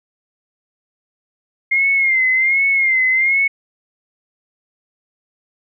sine tone with vibrato, 2119 Hz, C7, 21 cents sharp, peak -12 dBFS, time 1.71-3.48 s, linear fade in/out 10 ms, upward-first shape sine, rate 1.3 Hz, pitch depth 70 cents each way, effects none

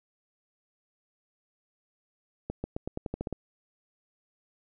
accelerating click train, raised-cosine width 2 ms, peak -19 dBFS, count 10, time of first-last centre 2.5-3.327 s, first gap 140 ms, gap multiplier 0.89, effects none

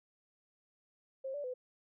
sine tone with pitch steps, 533 / 579 / 504 Hz, C5 / D5 / B4, +32 / -25 / +35 cents, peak -37 dBFS, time 1.24-1.54 s, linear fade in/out 10 ms, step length 100 ms, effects none

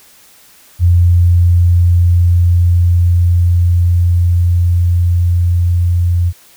sine tone with level ramp, 87.31 Hz, F2, in tune, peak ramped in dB -5 to -9 dBFS, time 0.79-6.33 s, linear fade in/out 50 ms, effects white hiss -44 dBFS RMS until 6.56 s

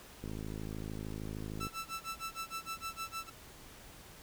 click train, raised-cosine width 3 ms, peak -29 dBFS, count 77, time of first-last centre 0.24-1.669 s, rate 53.2 Hz
sawtooth tone with tremolo, 1327 Hz, E6, 11 cents sharp, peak -33 dBFS, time 1.6-3.3 s, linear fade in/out 10 ms, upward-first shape sine, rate 6.5 Hz, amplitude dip 100%
effects pink hiss -54 dBFS RMS until 4.22 s

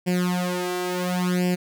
sawtooth tone with flanger, 179.9 Hz, F#3, 48 cents flat, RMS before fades -24 dBFS, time 0.06-1.56 s, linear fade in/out 20 ms, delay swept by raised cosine 0.39 to 2.59 ms, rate 0.71 Hz, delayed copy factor +0.95, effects none

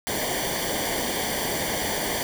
pink noise with comb filter, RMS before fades -27 dBFS, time 0.07-2.23 s, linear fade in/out 0 ms, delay 0.76 ms, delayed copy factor -0.8, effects none

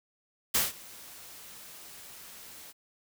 white noise with ADSR envelope, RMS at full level -24 dBFS, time 0.54-2.73 s, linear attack 10 ms, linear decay 170 ms, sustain -24 dB, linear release 29 ms, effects none

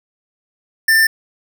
square tone, 1787 Hz, A6, 26 cents sharp, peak -10 dBFS, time 0.88-1.07 s, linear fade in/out 5 ms, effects 8-bit

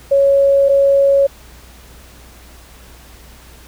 sine tone pair in turn, 554.4 / 554.4 Hz, C#5 / C#5, 0 / 0 cents, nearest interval unison, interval 0 cents, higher neither, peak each -8 dBFS, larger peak neither, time 0.11-0.69 / 0.69-1.27 s, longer neither, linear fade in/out 10 ms, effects added 60 Hz sine -41 dBFS peak until 3.67 s + pink hiss -43 dBFS RMS until 3.67 s

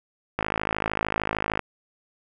click train, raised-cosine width 0.5 ms, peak -9 dBFS, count 65, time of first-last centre 0.39-1.593 s, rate 53.2 Hz, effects none

